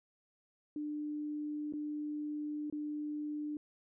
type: tone with dropouts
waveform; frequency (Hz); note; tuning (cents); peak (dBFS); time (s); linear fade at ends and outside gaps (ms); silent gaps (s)
sine; 298.5; D4; +28; -36; 0.76-3.57; 2; 1.725-1.736 / 2.7-2.725
effects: none